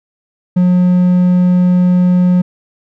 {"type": "tone", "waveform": "triangle", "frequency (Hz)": 180, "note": "F#3", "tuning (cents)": -47, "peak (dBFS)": -5, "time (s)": [0.56, 2.42], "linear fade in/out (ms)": 10, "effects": []}